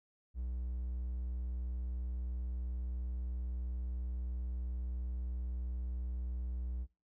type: tone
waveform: triangle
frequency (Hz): 61.5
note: B1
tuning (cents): -7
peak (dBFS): -34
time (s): 0.34-6.87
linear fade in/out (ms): 50
effects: noise-tail reverb RT60 0.3 s tail -22 dB re dry